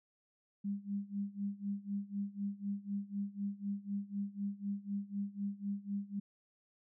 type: tone with tremolo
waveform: sine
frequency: 200.8 Hz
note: G3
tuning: 42 cents sharp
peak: -33 dBFS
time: 0.64-6.2 s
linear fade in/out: 10 ms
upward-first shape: sine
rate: 4 Hz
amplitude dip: 90%
effects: none